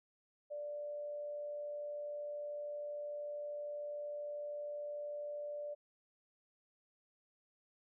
sine tone with amplitude modulation, 587.3 Hz, D5, in tune, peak -39 dBFS, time 0.5-5.75 s, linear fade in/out 20 ms, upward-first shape sine, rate 113 Hz, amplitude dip 25%, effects none

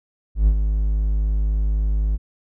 triangle tone with ADSR envelope, 51.9 Hz, G#1, in tune, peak -8 dBFS, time 0.35-2.18 s, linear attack 120 ms, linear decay 69 ms, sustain -7 dB, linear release 33 ms, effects none

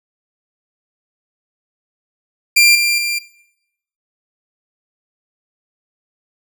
sawtooth tone with level steps, 2380 Hz, D7, 22 cents sharp, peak -4 / -10 / -14 dBFS, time 2.56-3.19 s, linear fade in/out 10 ms, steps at 2.75 / 2.98 s, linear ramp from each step 2 ms, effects noise-tail reverb RT60 0.8 s tail -18 dB re dry

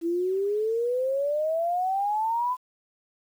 sine exponential sweep, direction up, 329.6 to 1022 Hz, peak -23 dBFS, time 0.01-2.57 s, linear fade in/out 50 ms, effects 9-bit

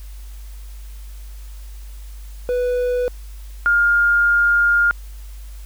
triangle / sine tone pair in turn, 493.9 / 1411.6 Hz, B4 / F6, 0 / +18 cents, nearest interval octave + tritone, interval 1818 cents, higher second, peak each -15 / -12 dBFS, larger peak second, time 2.49-3.08 / 3.66-4.91 s, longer second, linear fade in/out 0 ms, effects added 50 Hz sine -32 dBFS peak until 5.65 s + white hiss -49 dBFS RMS until 5.65 s

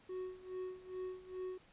triangle tone with tremolo, 370 Hz, F#4, in tune, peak -37 dBFS, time 0.09-1.58 s, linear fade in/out 5 ms, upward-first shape sine, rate 2.4 Hz, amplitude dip 85%, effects pink hiss -65 dBFS RMS until 1.72 s + resampled to 8000 Hz

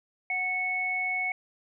sine tone pair together, 740 / 2207 Hz, F#5 / C#7, 0 / -8 cents, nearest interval octave + perfect fifth, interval 1892 cents, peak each -35 / -27 dBFS, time 0.3-1.32 s, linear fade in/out 2 ms, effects none

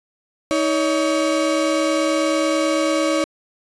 35% pulse tone pair together, 316.8 / 564.5 Hz, D#4 / C#5, +31 / +31 cents, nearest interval minor seventh, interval 1000 cents, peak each -18 dBFS, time 0.51-3.24 s, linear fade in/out 0 ms, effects resampled to 22050 Hz

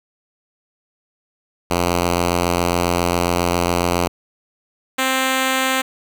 5% pulse tone pair in turn, 87.31 / 262.5 Hz, F2 / C4, 0 / +6 cents, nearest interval octave + perfect fifth, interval 1906 cents, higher second, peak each -5 dBFS, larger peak neither, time 1.7-4.08 / 4.98-5.82 s, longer first, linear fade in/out 10 ms, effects none

